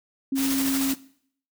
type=tone; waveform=sine; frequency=270 Hz; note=C#4; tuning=45 cents flat; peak=-22 dBFS; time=0.32-0.94 s; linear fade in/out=5 ms
type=noise with tremolo; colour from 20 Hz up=white; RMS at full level=-28 dBFS; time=0.35-0.96 s; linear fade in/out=50 ms; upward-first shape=square; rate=13 Hz; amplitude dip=25%
effects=noise-tail reverb RT60 0.6 s tail -19 dB re dry